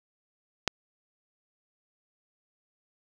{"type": "click", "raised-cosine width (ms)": 0.2, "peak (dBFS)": -6, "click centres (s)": 0.677, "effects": ["7-bit"]}